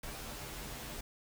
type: noise with comb filter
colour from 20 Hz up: pink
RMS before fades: -44 dBFS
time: 0.03-1.01 s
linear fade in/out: 5 ms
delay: 11 ms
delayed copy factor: -0.75
effects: none